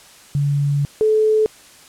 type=tone pair in turn; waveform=sine; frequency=142.9 / 433.2 Hz; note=D3 / A4; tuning=-47 / -27 cents; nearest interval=octave + perfect fifth; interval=1920 cents; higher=second; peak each=-15 / -12 dBFS; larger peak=second; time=0.35-0.85 / 1.01-1.46 s; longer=first; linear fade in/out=0 ms; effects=white hiss -45 dBFS RMS until 1.88 s + low-pass 10000 Hz 12 dB/octave